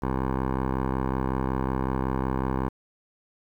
10% pulse tone with low-pass filter, 65.41 Hz, C2, in tune, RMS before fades -27 dBFS, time 0.02-2.69 s, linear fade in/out 10 ms, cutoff 1100 Hz, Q 1.8, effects 9-bit

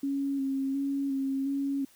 sine tone with vibrato, 273.8 Hz, C#4, 21 cents flat, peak -27 dBFS, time 0.03-1.85 s, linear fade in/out 5 ms, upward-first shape square, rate 1.4 Hz, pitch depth 22 cents each way, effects white hiss -60 dBFS RMS until 1.95 s

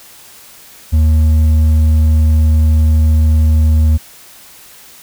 sine tone with hard clipping, 77.9 Hz, D#2, 3 cents sharp, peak -8 dBFS, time 0.92-3.98 s, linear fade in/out 20 ms, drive 4 dB, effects white hiss -39 dBFS RMS until 5.02 s

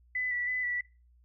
sine tone with vibrato, 1980 Hz, B6, 4 cents sharp, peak -29 dBFS, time 0.15-0.81 s, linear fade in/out 5 ms, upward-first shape square, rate 3.1 Hz, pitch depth 21 cents each way, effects noise-tail reverb RT60 0.3 s tail -22 dB re dry + added 60 Hz sine -59 dBFS peak until 1.24 s

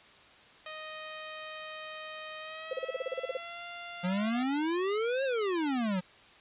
10% pulse tone with pitch glide, 622.3 to 694.5 Hz, D#5 to F5, 0 to -10 cents, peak -32 dBFS, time 0.66-4.43 s, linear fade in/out 2 ms, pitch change +190 cents, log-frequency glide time 2.39-3.65 s
sine tone bursts, 523.3 Hz, C5, in tune, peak -29 dBFS, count 12, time 2.71-3.371 s, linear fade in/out 5 ms, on 23 ms, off 35 ms
square exponential two-way sweep, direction up then down, 176.2 to 552 to 176.2 Hz, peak -29 dBFS, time 4.03-6.01 s, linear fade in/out 20 ms, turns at 5.24 s
effects white hiss -56 dBFS RMS until 6.4 s + resampled to 8000 Hz

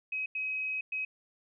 sine tone bursts at uneven times, 2539 Hz, D#7, 34 cents sharp, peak -31 dBFS, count 3, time 0.12-0.26 / 0.35-0.81 / 0.92-1.05 s, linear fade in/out 5 ms, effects none

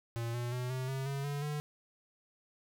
square tone with pitch steps, 116.54 / 120.65 / 124.9 / 129.31 / 133.87 / 138.59 / 143.48 / 148.54 Hz, A#2 / B2 / B2 / C3 / C3 / C#3 / D3 / D3, 0 / -40 / +20 / -20 / +40 / 0 / -40 / +20 cents, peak -35 dBFS, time 0.16-1.6 s, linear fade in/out 0 ms, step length 180 ms, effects none

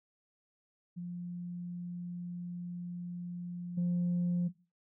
sine tone with level steps, 175.7 Hz, F3, 11 cents sharp, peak -37 / -26 dBFS, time 0.96-4.49 s, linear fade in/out 20 ms, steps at 3.77 s, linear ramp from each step 10 ms, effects noise-tail reverb RT60 0.3 s tail -17 dB re dry + tanh soft clip ceiling -26 dBFS

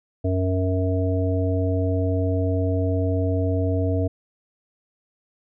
harmonic tone, 92.9 Hz, F#2, 7 cents sharp, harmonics 1 / 3 / 5 / 7, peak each -21 / -26 / -28 / -29 dBFS, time 0.24-4.08 s, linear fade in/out 10 ms, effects none

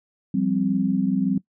sine chord, F suspended second, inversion none, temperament equal, 174.61 / 196 / 261.6 Hz, F3 / G3 / C4, 0 / 0 / 0 cents, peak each -26 / -22 / -23 dBFS, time 0.34-1.38 s, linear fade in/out 5 ms, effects noise-tail reverb RT60 0.1 s tail -20 dB re dry

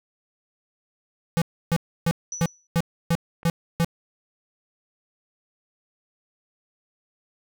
square tone bursts, 167.7 Hz, E3, 30 cents sharp, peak -19 dBFS, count 8, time 1.37-3.846 s, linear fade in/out 0 ms, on 47 ms, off 300 ms
sine tone with exponential decay, 5930 Hz, F#8, 3 cents sharp, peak -27 dBFS, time 2.32-2.67 s, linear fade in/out 2 ms, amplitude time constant 75 ms
clicks, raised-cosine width 0.5 ms, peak -29 dBFS, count 2, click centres 3.431 / 3.469 s
effects none

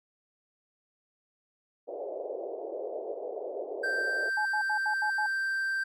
pink band-pass noise, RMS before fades -37 dBFS, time 1.87-4.3 s, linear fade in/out 20 ms, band 390 to 660 Hz, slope 48 dB/octave
triangle tone, 1568 Hz, G6, in tune, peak -26 dBFS, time 3.83-5.84 s, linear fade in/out 10 ms
sine tone bursts, 850 Hz, G#5, 40 cents sharp, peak -29 dBFS, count 6, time 4.37-5.264 s, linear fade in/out 5 ms, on 84 ms, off 78 ms
effects none

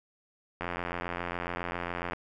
click train, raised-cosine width 0.5 ms, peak -18 dBFS, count 134, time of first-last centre 0.61-2.133 s, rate 87.3 Hz, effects none

